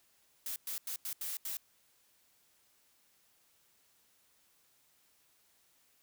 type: noise bursts at uneven times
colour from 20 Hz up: blue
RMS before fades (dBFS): -39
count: 6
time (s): 0.46-0.56 / 0.67-0.78 / 0.87-0.96 / 1.05-1.13 / 1.21-1.37 / 1.45-1.57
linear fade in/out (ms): 2
effects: white hiss -70 dBFS RMS until 6.02 s